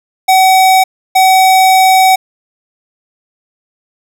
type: tone bursts at uneven times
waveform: square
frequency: 756 Hz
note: F#5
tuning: 37 cents sharp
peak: -5 dBFS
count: 2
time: 0.28-0.84 / 1.15-2.16 s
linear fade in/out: 10 ms
effects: none